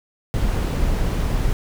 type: noise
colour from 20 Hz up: brown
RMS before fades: -20 dBFS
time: 0.34-1.53 s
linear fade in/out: 0 ms
effects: none